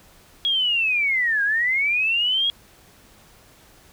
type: linear two-way sweep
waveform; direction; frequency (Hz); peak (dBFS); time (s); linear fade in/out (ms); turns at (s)
sine; down then up; 3322 to 1600 to 3322; -18; 0.45-2.5; 0; 1.43
effects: pink hiss -52 dBFS RMS until 3.92 s